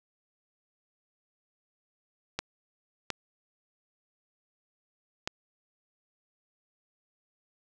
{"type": "clicks", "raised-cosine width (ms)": 0.2, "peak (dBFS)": -13, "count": 3, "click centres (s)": [2.39, 3.103, 5.275], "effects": []}